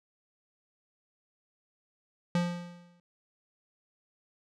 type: tone with exponential decay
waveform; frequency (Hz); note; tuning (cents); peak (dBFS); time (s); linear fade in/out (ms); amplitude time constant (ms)
square; 174.61; F3; 0; -24; 2.35-3; 2; 140
effects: low-pass 6000 Hz 12 dB/octave